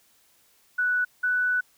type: tone pair in turn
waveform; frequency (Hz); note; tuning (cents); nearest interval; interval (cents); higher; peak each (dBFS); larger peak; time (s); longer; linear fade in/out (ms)
sine; 1480 / 1487.6; F#6 / F#6; 0 / +9; unison; 9; second; -21; neither; 0.78-1.05 / 1.23-1.61; second; 10
effects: white hiss -62 dBFS RMS until 1.77 s